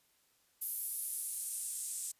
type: noise with band-pass filter sweep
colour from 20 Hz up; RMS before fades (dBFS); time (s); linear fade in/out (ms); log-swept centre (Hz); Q
blue; -40; 0.61-2.12; 10; 12000 to 8000; 2.9
effects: white hiss -72 dBFS RMS until 2.19 s + resampled to 32000 Hz